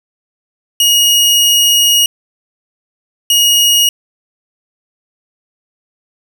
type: tone pair in turn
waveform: sawtooth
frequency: 2879 / 2879 Hz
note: F#7 / F#7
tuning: -48 / -48 cents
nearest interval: unison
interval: 0 cents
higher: neither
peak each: -4 dBFS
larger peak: neither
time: 0.8-2.06 / 3.3-3.89 s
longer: first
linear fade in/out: 2 ms
effects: none